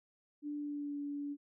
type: tone with pitch glide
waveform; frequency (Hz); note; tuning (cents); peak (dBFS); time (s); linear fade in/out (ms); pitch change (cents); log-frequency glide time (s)
sine; 293.7 to 287.3; D4 to D4; 0 to -38; -37; 0.42-1.37; 50; -38; 0.55-0.98
effects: none